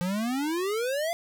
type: exponential sweep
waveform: square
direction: up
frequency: 172.3 to 698.5 Hz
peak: -27 dBFS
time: 0.01-1.13 s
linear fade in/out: 0 ms
effects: none